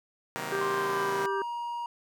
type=chord; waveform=5% pulse; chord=C half-diminished seventh; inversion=none; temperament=just; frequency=130.81 / 156.98 / 188.37 / 235.5 Hz; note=C3 / Eb3 / Gb3 / Bb3; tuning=0 / +16 / +31 / +18 cents; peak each=-29 dBFS; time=0.36-1.26 s; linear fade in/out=0 ms
type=harmonic tone; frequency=393.5 Hz; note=G4; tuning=7 cents sharp; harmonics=1 / 3 / 4; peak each=-30 / -35 / -36 dBFS; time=0.52-1.42 s; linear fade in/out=2 ms
type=tone with pitch glide; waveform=triangle; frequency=1046.5 to 948.6 Hz; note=C6 to A#5; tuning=0 to +30 cents; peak=-30 dBFS; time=0.61-1.86 s; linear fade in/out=2 ms; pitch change=-170 cents; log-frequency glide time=0.74-1.38 s
effects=none